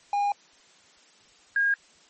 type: tone pair in turn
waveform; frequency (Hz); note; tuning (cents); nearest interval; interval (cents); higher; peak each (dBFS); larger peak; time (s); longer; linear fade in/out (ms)
triangle / sine; 813 / 1626; G#5 / G#6; -37 / -37; octave; 1200; second; -20; neither; 0.13-0.32 / 1.56-1.74; first; 2
effects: white hiss -57 dBFS RMS until 2.09 s + MP3 32 kbps